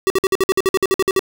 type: tone bursts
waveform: square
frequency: 382.6 Hz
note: G4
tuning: 42 cents flat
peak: -13 dBFS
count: 14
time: 0.07-1.193 s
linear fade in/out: 0 ms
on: 31 ms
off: 53 ms
effects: none